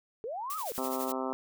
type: linear two-way sweep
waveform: sine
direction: up then down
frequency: 413.1 to 1300 to 413.1 Hz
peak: -34 dBFS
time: 0.24-0.72 s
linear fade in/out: 0 ms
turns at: 0.57 s
type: noise with tremolo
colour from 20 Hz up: blue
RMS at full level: -38 dBFS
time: 0.5-1.12 s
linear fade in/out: 0 ms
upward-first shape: sine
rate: 12 Hz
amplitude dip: 65%
type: harmonic tone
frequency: 130.81 Hz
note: C3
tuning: in tune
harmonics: 2 / 3 / 4 / 5 / 6 / 7 / 8 / 9 / 10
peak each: -36 / -38 / -39 / -40 / -41 / -41 / -42 / -43 / -43 dBFS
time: 0.78-1.33 s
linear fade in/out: 0 ms
effects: none